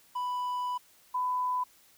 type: tone pair in turn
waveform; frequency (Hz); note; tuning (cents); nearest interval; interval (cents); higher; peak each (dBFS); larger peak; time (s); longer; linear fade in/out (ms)
triangle / sine; 991 / 1000.2; B5 / B5; +6 / +22; unison; 16; second; -28 / -27; second; 0.15-0.78 / 1.14-1.64; first; 10
effects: white hiss -61 dBFS RMS until 1.97 s